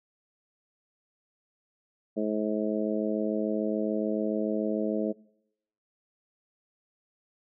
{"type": "harmonic tone", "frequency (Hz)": 106.9, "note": "A2", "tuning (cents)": -49, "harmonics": [2, 3, 4, 5, 6], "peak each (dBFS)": [-30, -32, -33, -34, -35], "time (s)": [2.16, 5.13], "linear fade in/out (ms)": 20, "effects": ["noise-tail reverb RT60 0.8 s tail -23 dB re dry"]}